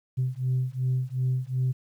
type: beating tone pair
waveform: sine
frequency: 127.2 / 129.9 Hz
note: C3 / C3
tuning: -48 / -12 cents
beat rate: 2.7 Hz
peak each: -26 dBFS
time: 0.17-1.73 s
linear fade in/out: 20 ms
effects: tanh soft clip ceiling -19 dBFS + 10-bit